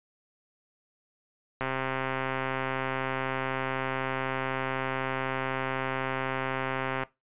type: click train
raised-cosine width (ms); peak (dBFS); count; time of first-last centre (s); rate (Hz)
0.5; -15; 717; 1.61-7.034; 132
effects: noise-tail reverb RT60 0.2 s tail -19 dB re dry + resampled to 8000 Hz